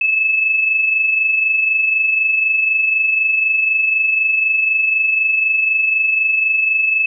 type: tone pair together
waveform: sine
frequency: 2584 / 2608 Hz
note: E7 / E7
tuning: -35 / -19 cents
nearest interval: unison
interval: 16 cents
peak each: -23 / -13 dBFS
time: 0.01-7.06 s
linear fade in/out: 5 ms
effects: none